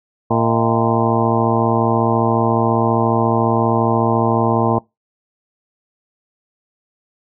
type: harmonic tone with a mistuned harmonic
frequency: 114.5 Hz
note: A#2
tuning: 31 cents flat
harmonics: 1 / 2 / 3 / 4 / 5 / 6 / 7 / 8 / 9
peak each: -20 / -19 / -22 / -21 / -24 / -24 / -23 / -23 / -23 dBFS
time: 0.3-4.79 s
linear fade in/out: 10 ms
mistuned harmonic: 5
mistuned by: +120 cents
effects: noise-tail reverb RT60 0.2 s tail -23 dB re dry